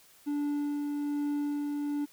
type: tone with tremolo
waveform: triangle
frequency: 290.8 Hz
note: D4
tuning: 17 cents flat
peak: -26 dBFS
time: 0.26-2.06 s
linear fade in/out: 20 ms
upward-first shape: sine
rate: 1.2 Hz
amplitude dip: 25%
effects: white hiss -59 dBFS RMS until 2.12 s